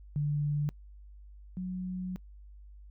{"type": "tone pair in turn", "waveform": "sine", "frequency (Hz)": [146.83, 183.45], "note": ["D3", "F#3"], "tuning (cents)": [0, -15], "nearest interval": "major third", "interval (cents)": 385, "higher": "second", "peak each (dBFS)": [-27, -33], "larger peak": "first", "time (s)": [[0.16, 0.69], [1.57, 2.16]], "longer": "second", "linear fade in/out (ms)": 0, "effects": ["noise-tail reverb RT60 0.1 s tail -25 dB re dry", "added 50 Hz sine -48 dBFS peak until 2.9 s"]}